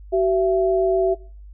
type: tone pair together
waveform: sine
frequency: 379.5 / 669 Hz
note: F#4 / E5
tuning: +44 / +25 cents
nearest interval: minor seventh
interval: 981 cents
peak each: -17 / -20 dBFS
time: 0.12-1.15 s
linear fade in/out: 20 ms
effects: noise-tail reverb RT60 0.4 s tail -21 dB re dry + added 50 Hz sine -38 dBFS peak until 1.53 s